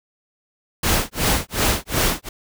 pink noise with tremolo, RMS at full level -17 dBFS, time 0.83-2.29 s, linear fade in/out 5 ms, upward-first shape sine, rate 2.7 Hz, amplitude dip 100%, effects none

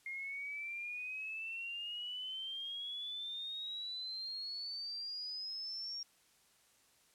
sine exponential sweep, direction up, 2124 to 5588 Hz, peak -40 dBFS, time 0.06-6.03 s, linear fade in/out 2 ms, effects white hiss -69 dBFS RMS until 7.14 s + low-pass 11000 Hz 12 dB/octave

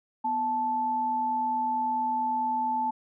sine tone pair together, 246.9 / 875.5 Hz, B3 / A5, 0 / -9 cents, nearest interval octave + minor seventh, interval 2191 cents, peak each -36 / -25 dBFS, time 0.24-2.91 s, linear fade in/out 10 ms, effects none

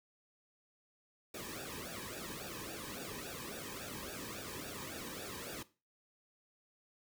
pink noise with flanger, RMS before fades -45 dBFS, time 1.34-5.63 s, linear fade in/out 5 ms, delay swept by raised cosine 0.95 to 1.47 ms, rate 3.6 Hz, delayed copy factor -1, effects noise-tail reverb RT60 0.3 s tail -17 dB re dry

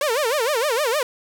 sawtooth tone with vibrato, 523.3 Hz, C5, in tune, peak -15 dBFS, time 0.01-1.03 s, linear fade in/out 2 ms, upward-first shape sine, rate 6.5 Hz, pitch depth 280 cents each way, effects none

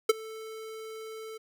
square tone with ADSR envelope, 440.8 Hz, A4, 3 cents sharp, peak -16 dBFS, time 0.09-1.38 s, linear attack 7 ms, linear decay 22 ms, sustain -24 dB, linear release 12 ms, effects none

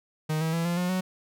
45% pulse tone with pitch steps, 155.4 / 160.97 / 166.75 / 172.73 / 178.92 / 185.34 Hz, D#3 / E3 / E3 / F3 / F3 / F#3, -2 / -41 / +20 / -19 / +42 / +3 cents, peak -25 dBFS, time 0.29-1.01 s, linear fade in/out 10 ms, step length 120 ms, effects none

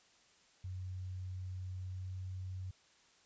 sine tone with pitch glide, 92.5 to 93.09 Hz, F#2 to F#2, 0 to +11 cents, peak -40 dBFS, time 0.64-2.71 s, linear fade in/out 5 ms, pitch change +11 cents, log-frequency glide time 1.84-2.09 s, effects white hiss -67 dBFS RMS until 3.25 s + resampled to 16000 Hz

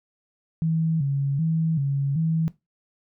sine tone with vibrato, 150.1 Hz, D3, 38 cents sharp, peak -20 dBFS, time 0.62-2.48 s, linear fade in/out 0 ms, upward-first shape square, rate 1.3 Hz, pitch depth 130 cents each way, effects noise-tail reverb RT60 0.2 s tail -17 dB re dry

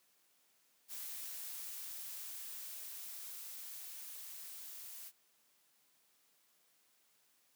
blue noise with level ramp, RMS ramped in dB -45 to -50 dBFS, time 0.88-5.12 s, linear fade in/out 50 ms, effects white hiss -73 dBFS RMS until 7.55 s + high-pass 150 Hz 12 dB/octave

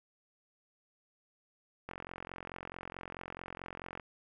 click train, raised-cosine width 0.5 ms, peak -27 dBFS, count 95, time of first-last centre 1.89-3.998 s, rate 44.6 Hz, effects none

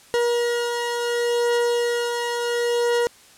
40% pulse beating tone pair, 476.1 / 476.81 Hz, A#4 / A#4, +37 / +39 cents, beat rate 0.71 Hz, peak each -27 / -20 dBFS, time 0.14-3.07 s, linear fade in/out 0 ms, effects white hiss -50 dBFS RMS until 3.37 s + low-pass 10000 Hz 12 dB/octave

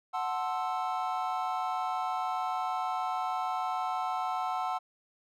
triangle chord, F# half-diminished seventh, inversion none, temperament equal, 740 / 880 / 1046.5 / 1318.5 Hz, F#5 / A5 / C6 / E6, 0 / 0 / 0 / 0 cents, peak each -31 / -35 / -35 / -35 dBFS, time 0.13-4.79 s, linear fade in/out 20 ms, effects none

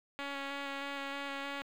5% pulse tone with vibrato, 278.8 Hz, C#4, 10 cents sharp, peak -26 dBFS, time 0.19-1.62 s, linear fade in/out 0 ms, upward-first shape square, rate 3.2 Hz, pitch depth 11 cents each way, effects low-pass 4000 Hz 12 dB/octave + 9-bit

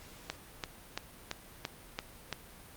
click train, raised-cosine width 0.2 ms, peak -17 dBFS, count 7, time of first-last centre 0.3-2.327 s, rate 2.96 Hz, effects pink hiss -53 dBFS RMS until 2.76 s + Opus 48 kbps

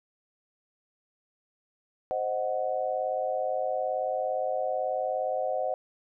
sine chord, C diminished, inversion none, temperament equal, 523.3 / 622.3 / 740 Hz, C5 / Eb5 / Gb5, 0 / 0 / 0 cents, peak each -31 dBFS, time 2.11-5.74 s, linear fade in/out 0 ms, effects none

